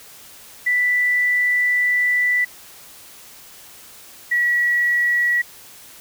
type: tone pair in turn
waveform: sine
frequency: 1975.5 / 1930.4 Hz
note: B6 / B6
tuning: 0 / -40 cents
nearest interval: unison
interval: 40 cents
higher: first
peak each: -15 dBFS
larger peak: neither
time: 0.66-2.45 / 4.31-5.42 s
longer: first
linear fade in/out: 10 ms
effects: white hiss -43 dBFS RMS until 6 s